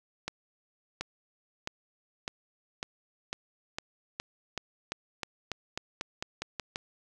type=accelerating click train; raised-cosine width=0.2 ms; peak=-16 dBFS; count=18; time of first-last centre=0.28-6.759 s; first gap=730 ms; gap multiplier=0.91; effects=none